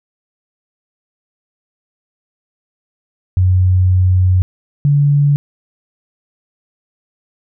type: tone pair in turn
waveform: sine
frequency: 92 / 143.7 Hz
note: F#2 / D3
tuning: -9 / -37 cents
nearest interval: minor sixth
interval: 772 cents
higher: second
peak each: -8 dBFS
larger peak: neither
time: 3.37-4.42 / 4.85-5.36 s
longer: first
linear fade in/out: 0 ms
effects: none